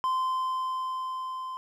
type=tone with level ramp; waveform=triangle; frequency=1035 Hz; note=C6; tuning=19 cents flat; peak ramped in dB=-22 to -32 dBFS; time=0.04-1.57 s; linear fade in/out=0 ms; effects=none